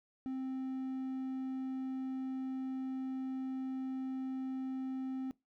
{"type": "tone", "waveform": "triangle", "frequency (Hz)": 262.3, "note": "C4", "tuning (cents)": 4, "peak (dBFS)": -34, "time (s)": [0.26, 5.31], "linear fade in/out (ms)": 0, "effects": ["noise-tail reverb RT60 0.2 s tail -21 dB re dry"]}